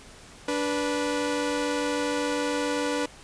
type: tone pair together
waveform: sawtooth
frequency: 291.7 / 490.5 Hz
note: D4 / B4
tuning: -12 / -12 cents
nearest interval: major sixth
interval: 900 cents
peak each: -24 dBFS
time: 0.48-3.06 s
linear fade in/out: 5 ms
effects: pink hiss -48 dBFS RMS until 3.23 s + resampled to 22050 Hz